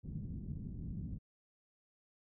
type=low-pass noise; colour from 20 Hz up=white; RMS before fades=-43 dBFS; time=0.03-1.19 s; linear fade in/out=20 ms; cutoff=200 Hz; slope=24 dB/octave; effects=none